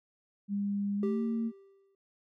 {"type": "tone with pitch glide", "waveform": "sine", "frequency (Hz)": [201.6, 227.6], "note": ["G3", "A#3"], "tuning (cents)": [49, -41], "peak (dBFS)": -29, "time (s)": [0.48, 1.52], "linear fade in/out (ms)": 50, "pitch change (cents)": 210, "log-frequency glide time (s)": [0.97, 1.2]}
{"type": "tone with exponential decay", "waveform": "triangle", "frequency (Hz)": 392, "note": "G4", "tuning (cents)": 0, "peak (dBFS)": -27, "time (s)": [1.03, 1.95], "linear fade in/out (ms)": 2, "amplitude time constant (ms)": 200}
{"effects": []}